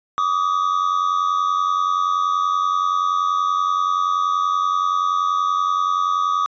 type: tone pair together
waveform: triangle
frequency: 1153.5 / 1244 Hz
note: D6 / D#6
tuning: -31 / -1 cents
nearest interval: minor second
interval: 130 cents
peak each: -18 dBFS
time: 0.18-6.46 s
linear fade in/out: 0 ms
effects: resampled to 16000 Hz